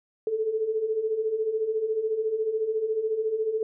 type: beating tone pair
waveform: sine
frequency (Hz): 427.5 / 441.5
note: A4 / A4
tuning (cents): -50 / +6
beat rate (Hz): 14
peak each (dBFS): -31 / -25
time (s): 0.27-3.63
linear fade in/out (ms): 2
effects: none